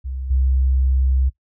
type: tone with level steps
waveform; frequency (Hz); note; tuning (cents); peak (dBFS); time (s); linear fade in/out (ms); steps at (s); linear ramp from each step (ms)
sine; 65.41; C2; 0; -24 / -14; 0.04-1.3; 20; 0.3; 10
effects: noise-tail reverb RT60 0.1 s tail -20 dB re dry